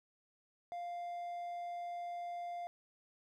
triangle tone, 698.5 Hz, F5, in tune, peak -38 dBFS, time 0.72-2.67 s, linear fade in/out 0 ms, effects none

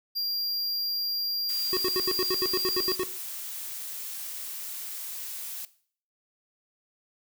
square tone, 4769 Hz, D8, 26 cents sharp, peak -28 dBFS, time 0.15-2.96 s, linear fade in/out 20 ms
blue noise, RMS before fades -37 dBFS, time 1.49-5.65 s, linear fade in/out 0 ms
square tone bursts, 370 Hz, F#4, in tune, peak -26 dBFS, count 12, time 1.73-3.034 s, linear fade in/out 0 ms, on 39 ms, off 76 ms
effects noise-tail reverb RT60 0.5 s tail -17 dB re dry

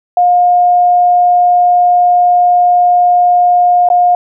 sine tone with dropouts, 712 Hz, F5, 33 cents sharp, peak -5 dBFS, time 0.17-4.15 s, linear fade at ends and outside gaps 2 ms, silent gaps 3.888-3.901 s, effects none

